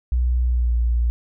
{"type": "tone with pitch glide", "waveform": "sine", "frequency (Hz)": [61.3, 58.9], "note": ["B1", "A#1"], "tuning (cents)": [-12, 19], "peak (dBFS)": -16, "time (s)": [0.12, 1.1], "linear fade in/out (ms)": 0, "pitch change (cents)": -69, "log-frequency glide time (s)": [0.47, 0.73], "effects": []}